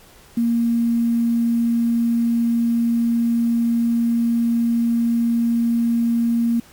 sine tone with quantisation, 233.4 Hz, A#3, 2 cents sharp, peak -15 dBFS, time 0.37-6.6 s, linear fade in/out 5 ms, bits 7, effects pink hiss -48 dBFS RMS until 6.72 s + MP3 96 kbps

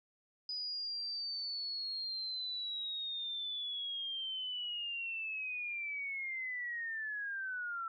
sine linear sweep, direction down, 4978 to 1332 Hz, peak -37 dBFS, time 0.49-7.88 s, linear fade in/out 2 ms, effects none

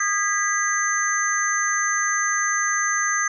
sine tone cluster, 1229 / 1636 / 1967 / 6250 Hz, D#6 / G#6 / B6 / G8, -22 / -26 / -7 / -6 cents, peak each -25 dBFS, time 0-3.28 s, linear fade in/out 5 ms, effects none

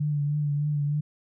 sine tone with vibrato, 146.83 Hz, D3, in tune, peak -23 dBFS, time 0-1.01 s, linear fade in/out 10 ms, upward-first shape triangle, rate 3.3 Hz, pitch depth 39 cents each way, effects none

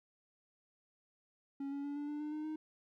triangle tone with pitch steps, 277.2 / 281.7 / 286.3 / 291 / 295.7 / 300.5 / 305.4 / 310.4 Hz, C#4 / C#4 / D4 / D4 / D4 / D4 / D#4 / D#4, 0 / +28 / -44 / -16 / +12 / +40 / -32 / -4 cents, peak -36 dBFS, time 1.6-2.56 s, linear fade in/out 5 ms, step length 120 ms, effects none

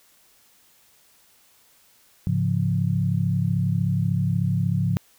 sine tone cluster, 104.7 / 137.7 / 174 Hz, G#2 / C#3 / F3, +15 / -11 / -6 cents, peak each -24 dBFS, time 2.27-4.97 s, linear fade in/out 0 ms, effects white hiss -58 dBFS RMS until 5.18 s

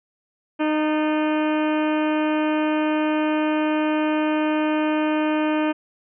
harmonic tone with a mistuned harmonic, 307.1 Hz, D#4, 23 cents flat, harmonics 1 / 2 / 3 / 4 / 5 / 6 / 7 / 8 / 9 / 10, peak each -20 / -26 / -29 / -33 / -34 / -38 / -40 / -35 / -40 / -41 dBFS, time 0.59-5.73 s, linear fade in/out 20 ms, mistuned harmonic 6, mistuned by -65 cents, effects none

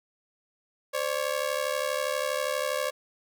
sawtooth ring-modulated tone, 554.4 Hz, C#5, in tune, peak -20 dBFS, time 0.93-2.91 s, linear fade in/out 20 ms, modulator 36.2 Hz, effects none

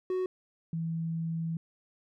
triangle / sine tone pair in turn, 370 / 164.15 Hz, F#4 / E3, 0 / -7 cents, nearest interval octave + major second, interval 1407 cents, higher first, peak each -26 / -30 dBFS, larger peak first, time 0.1-0.26 / 0.73-1.57 s, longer second, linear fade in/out 2 ms, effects none

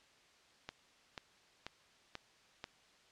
click train, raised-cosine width 0.2 ms, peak -25 dBFS, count 5, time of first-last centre 0.69-2.641 s, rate 2.05 Hz, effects white hiss -66 dBFS RMS until 3.11 s + low-pass 5000 Hz 12 dB/octave

